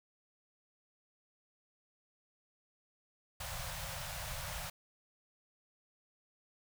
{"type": "band-stop noise", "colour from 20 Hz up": "pink", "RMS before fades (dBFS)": -42, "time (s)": [3.4, 4.7], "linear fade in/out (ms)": 5, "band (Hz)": [170, 520], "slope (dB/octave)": 96, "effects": []}